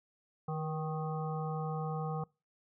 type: harmonic tone with a mistuned harmonic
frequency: 155.56 Hz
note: D#3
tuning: in tune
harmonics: 1 / 3 / 5 / 7 / 8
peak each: -35 / -42 / -41 / -47 / -47 dBFS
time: 0.48-2.24 s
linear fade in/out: 5 ms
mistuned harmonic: 3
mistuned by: +38 cents
effects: noise-tail reverb RT60 0.3 s tail -25 dB re dry